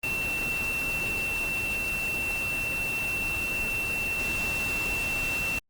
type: tone in noise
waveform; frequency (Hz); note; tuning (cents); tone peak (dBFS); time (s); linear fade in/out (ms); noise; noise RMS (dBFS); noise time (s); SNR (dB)
sine; 2697; E7; +39; -27; 0.03-5.59; 5; pink; -35; 0.03-5.59; +5
effects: Opus 24 kbps